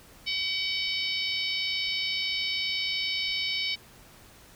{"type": "harmonic tone", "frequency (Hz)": 757, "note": "F#5", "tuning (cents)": 39, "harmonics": [3, 4, 5, 6, 7], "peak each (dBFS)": [-32, -33, -34, -35, -35], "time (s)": [0.26, 3.76], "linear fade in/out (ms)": 20, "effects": ["pink hiss -53 dBFS RMS until 4.55 s"]}